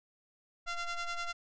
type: ring-modulated tone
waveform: sawtooth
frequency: 690 Hz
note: F5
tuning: 21 cents flat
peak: -28 dBFS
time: 0.66-1.33 s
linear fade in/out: 20 ms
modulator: 685 Hz
effects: resampled to 16000 Hz